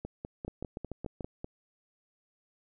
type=two click trains; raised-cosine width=2 ms; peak=-24 / -24 dBFS; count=6 / 8; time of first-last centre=0.48-1.208 / 0.05-1.444 s; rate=6.87 / 5.02 Hz; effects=none